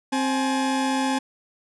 40% pulse tone pair together, 264.1 / 847.5 Hz, C4 / G#5, +16 / +35 cents, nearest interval octave + minor sixth, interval 2019 cents, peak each -22 / -25 dBFS, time 0.12-1.19 s, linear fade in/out 10 ms, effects resampled to 24000 Hz

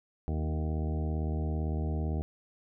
harmonic tone with a mistuned harmonic, 77.78 Hz, D#2, in tune, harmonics 1 / 2 / 3 / 4 / 5 / 6 / 8 / 9 / 10, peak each -30 / -36 / -40 / -42 / -44 / -46 / -48 / -49 / -50 dBFS, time 0.28-2.22 s, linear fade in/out 0 ms, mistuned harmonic 3, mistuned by -16 cents, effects none

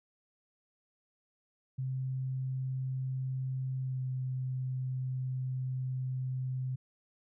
sine tone with pitch glide, 130.81 to 129.23 Hz, C3 to C3, 0 to -21 cents, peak -32 dBFS, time 1.78-6.76 s, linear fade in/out 10 ms, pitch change -21 cents, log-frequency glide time 3.81-4.02 s, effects none

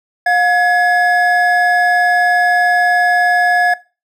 triangle tone pair together, 713 / 1689.9 Hz, F5 / G#6, +36 / +30 cents, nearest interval octave + minor third, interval 1494 cents, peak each -11 dBFS, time 0.26-3.74 s, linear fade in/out 5 ms, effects noise-tail reverb RT60 0.3 s tail -19 dB re dry

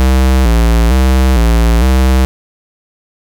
square tone with vibrato, 61 Hz, B1, 21 cents flat, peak -7 dBFS, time 0-2.25 s, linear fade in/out 0 ms, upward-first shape square, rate 1.1 Hz, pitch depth 110 cents each way, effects none

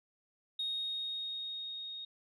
sine tone with level ramp, 3729 Hz, A#7, in tune, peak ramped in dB -32 to -41 dBFS, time 0.59-2.05 s, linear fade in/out 5 ms, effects tanh soft clip ceiling -29 dBFS

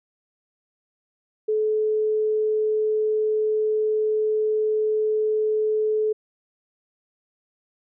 sine tone, 430.7 Hz, A4, 37 cents flat, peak -19 dBFS, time 1.48-6.13 s, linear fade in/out 10 ms, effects none

